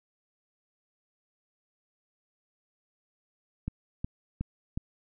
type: click train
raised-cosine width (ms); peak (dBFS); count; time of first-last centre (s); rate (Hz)
5; -19; 4; 3.68-4.775; 2.74
effects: none